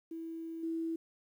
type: tone with level steps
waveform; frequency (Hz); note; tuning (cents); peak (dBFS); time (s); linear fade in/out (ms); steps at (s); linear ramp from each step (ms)
sine; 327.8; E4; -10; -39 / -33; 0.11-0.96; 5; 0.63; 5
effects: 11-bit